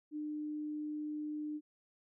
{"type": "tone", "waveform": "sine", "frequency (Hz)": 301.3, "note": "D4", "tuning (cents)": 44, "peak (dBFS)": -37, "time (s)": [0.11, 1.61], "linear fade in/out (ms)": 50, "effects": []}